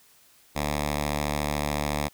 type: tone with notch filter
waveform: 5% pulse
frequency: 73.8 Hz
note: D2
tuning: 9 cents sharp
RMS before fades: -28 dBFS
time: 0.55-2.09 s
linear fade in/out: 20 ms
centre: 390 Hz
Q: 1.5
effects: white hiss -58 dBFS RMS until 2.13 s

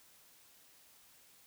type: silence
effects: white hiss -63 dBFS RMS until 1.46 s

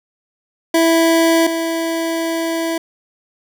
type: tone pair in turn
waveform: 25% pulse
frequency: 329.6 / 329.6 Hz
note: E4 / E4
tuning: 0 / 0 cents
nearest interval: unison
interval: 0 cents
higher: neither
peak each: -7 / -14 dBFS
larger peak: first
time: 0.74-1.47 / 1.47-2.78 s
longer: second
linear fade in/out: 5 ms
effects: none

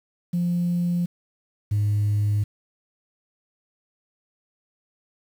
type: tone pair in turn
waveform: sine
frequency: 174.61 / 103.82 Hz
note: F3 / G#2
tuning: 0 / 0 cents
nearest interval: major sixth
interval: 900 cents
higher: first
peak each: -19 / -17 dBFS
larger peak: second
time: 0.33-1.06 / 1.71-2.44 s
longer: neither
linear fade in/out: 10 ms
effects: tanh soft clip ceiling -17 dBFS + 8-bit

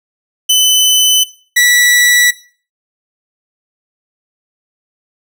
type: tone pair in turn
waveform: sawtooth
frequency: 3019 / 1952.2 Hz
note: F#7 / B6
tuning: +34 / -21 cents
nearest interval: minor sixth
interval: 755 cents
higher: first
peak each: -3 dBFS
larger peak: neither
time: 0.49-1.24 / 1.56-2.31 s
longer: neither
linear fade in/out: 10 ms
effects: noise-tail reverb RT60 0.4 s tail -17 dB re dry

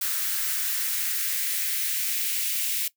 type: noise with high-pass filter sweep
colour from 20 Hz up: blue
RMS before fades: -27 dBFS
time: 0.01-2.88 s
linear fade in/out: 5 ms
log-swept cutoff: 1400 to 2400 Hz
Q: 2.1
effects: noise-tail reverb RT60 0.1 s tail -19 dB re dry

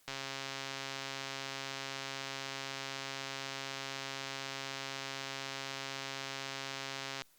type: click train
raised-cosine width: 0.2 ms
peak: -22 dBFS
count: 972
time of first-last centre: 0.08-7.22 s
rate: 136 Hz
effects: white hiss -67 dBFS RMS until 7.38 s + Opus 48 kbps

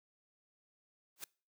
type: noise with exponential growth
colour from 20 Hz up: white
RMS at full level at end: -39 dBFS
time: 1.16-1.24 s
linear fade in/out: 2 ms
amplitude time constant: 16 ms
effects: noise-tail reverb RT60 0.4 s tail -25 dB re dry + high-pass 150 Hz 12 dB/octave

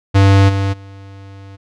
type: tone with level steps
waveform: square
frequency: 98 Hz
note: G2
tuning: in tune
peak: -7 / -15 / -34 dBFS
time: 0.14-1.57 s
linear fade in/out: 20 ms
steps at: 0.48 / 0.72 s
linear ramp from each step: 20 ms
effects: low-pass 5000 Hz 12 dB/octave

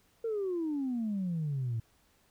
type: exponential sweep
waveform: sine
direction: down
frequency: 466.2 to 110 Hz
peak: -29 dBFS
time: 0.24-1.8 s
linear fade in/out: 5 ms
effects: tanh soft clip ceiling -27 dBFS + pink hiss -68 dBFS RMS until 2.3 s

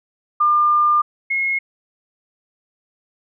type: tone pair in turn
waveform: sine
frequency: 1200 / 2163 Hz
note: D6 / C#7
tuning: +37 / -43 cents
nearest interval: minor seventh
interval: 1020 cents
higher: second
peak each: -12 / -17 dBFS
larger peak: first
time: 0.4-1.02 / 1.3-1.59 s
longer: first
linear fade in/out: 10 ms
effects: none

